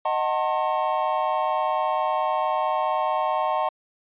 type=chord; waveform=triangle; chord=D# diminished seventh; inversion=none; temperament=just; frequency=622.3 / 746.7 / 896 / 1075.3 Hz; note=D#5 / F#5 / A5 / C6; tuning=0 / +16 / +31 / +47 cents; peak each=-25 dBFS; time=0.05-3.69 s; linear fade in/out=5 ms; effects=resampled to 8000 Hz